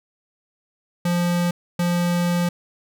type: tone bursts at uneven times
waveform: square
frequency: 174.61 Hz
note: F3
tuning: in tune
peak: -19 dBFS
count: 2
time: 1.05-1.51 / 1.79-2.49 s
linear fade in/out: 5 ms
effects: none